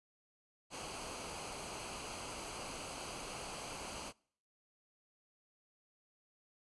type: noise with comb filter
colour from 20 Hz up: pink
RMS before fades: -45 dBFS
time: 0.7-4.13 s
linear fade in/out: 50 ms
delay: 0.55 ms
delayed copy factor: -0.6
effects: noise-tail reverb RT60 0.6 s tail -26 dB re dry + resampled to 24000 Hz

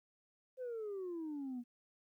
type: exponential sweep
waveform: sine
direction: down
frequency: 523.3 to 235.8 Hz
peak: -38 dBFS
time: 0.57-1.64 s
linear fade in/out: 50 ms
effects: tanh soft clip ceiling -38 dBFS + 13-bit

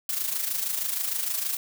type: noise with amplitude modulation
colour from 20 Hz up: blue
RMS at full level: -26 dBFS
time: 0.09-1.57 s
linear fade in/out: 2 ms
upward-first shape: sine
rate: 26.4 Hz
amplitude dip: 60%
effects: none

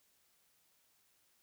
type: silence
effects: white hiss -73 dBFS RMS until 1.42 s

